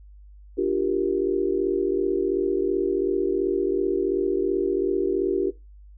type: chord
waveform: sine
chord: G minor seventh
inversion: second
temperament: equal with one note detuned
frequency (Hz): 293.7 / 349.2 / 392 / 467.5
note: D4 / F4 / G4 / Bb4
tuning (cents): 0 / 0 / 0 / +5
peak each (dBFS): -28 / -25 / -24 / -29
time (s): 0.57-5.51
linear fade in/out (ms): 20
effects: noise-tail reverb RT60 0.2 s tail -17 dB re dry + added 50 Hz sine -44 dBFS peak until 5.97 s